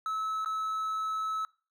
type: tone with dropouts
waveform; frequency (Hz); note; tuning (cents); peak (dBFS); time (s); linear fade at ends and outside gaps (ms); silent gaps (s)
triangle; 1298; E6; -27; -28; 0.06-1.45; 1; 0.447-0.459
effects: noise-tail reverb RT60 0.4 s tail -24 dB re dry